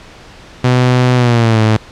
sawtooth tone with pitch glide, 125.5 to 109.25 Hz, B2 to A2, +28 to -12 cents, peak -4 dBFS, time 0.64-1.77 s, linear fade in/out 5 ms, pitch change -240 cents, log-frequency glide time 1.15-1.61 s, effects pink hiss -37 dBFS RMS until 1.91 s + low-pass 5000 Hz 12 dB/octave

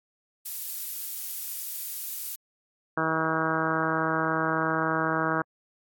violet noise, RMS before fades -33 dBFS, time 0.45-2.36 s, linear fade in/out 10 ms
harmonic tone, 160.2 Hz, E3, 49 cents flat, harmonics 1 / 2 / 3 / 4 / 5 / 6 / 7 / 8 / 9 / 10, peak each -34 / -31 / -34 / -33 / -36 / -34 / -32 / -32 / -32 / -34 dBFS, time 2.97-5.42 s, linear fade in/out 5 ms
effects AAC 64 kbps

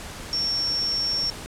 sine tone in noise, 5480 Hz, F8, 34 cents flat, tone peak -22 dBFS, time 0.33-1.3 s, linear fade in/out 0 ms, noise pink, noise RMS -37 dBFS, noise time 0-1.46 s, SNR +12 dB, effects low-pass 10000 Hz 12 dB/octave

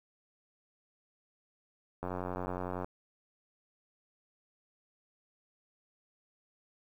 click train, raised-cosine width 1 ms, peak -23 dBFS, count 75, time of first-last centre 2.03-2.845 s, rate 90.8 Hz, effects 10-bit

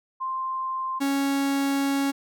sine / 45% pulse tone pair in turn, 1048 / 276.8 Hz, C6 / C#4, +2 / -2 cents, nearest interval octave + major seventh, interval 2304 cents, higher first, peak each -26 / -22 dBFS, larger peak second, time 0.2-1 / 1-2.12 s, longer second, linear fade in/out 20 ms, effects none

